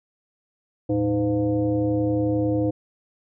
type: tone with frequency modulation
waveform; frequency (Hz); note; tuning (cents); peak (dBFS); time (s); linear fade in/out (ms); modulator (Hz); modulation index
sine; 311.1; D#4; 0; -19; 0.89-2.71; 10; 197; 1.1
effects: none